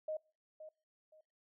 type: tone with echo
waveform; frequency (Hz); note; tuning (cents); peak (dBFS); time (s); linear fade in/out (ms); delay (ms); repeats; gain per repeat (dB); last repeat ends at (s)
sine; 622.3; D#5; 0; -36; 0.08-0.17; 5; 520; 2; -12; 1.21
effects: noise-tail reverb RT60 0.4 s tail -26 dB re dry